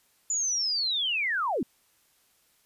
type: linear sweep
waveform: sine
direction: down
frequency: 7040 to 193.6 Hz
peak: -25 dBFS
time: 0.3-1.63 s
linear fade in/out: 2 ms
effects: white hiss -66 dBFS RMS until 2.65 s + resampled to 32000 Hz